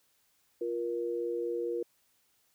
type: tone pair together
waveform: sine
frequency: 349.2 / 473.6 Hz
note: F4 / A#4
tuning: 0 / +27 cents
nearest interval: perfect fourth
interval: 527 cents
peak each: -34 / -33 dBFS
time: 0.61-1.83 s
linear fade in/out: 5 ms
effects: white hiss -71 dBFS RMS until 2.54 s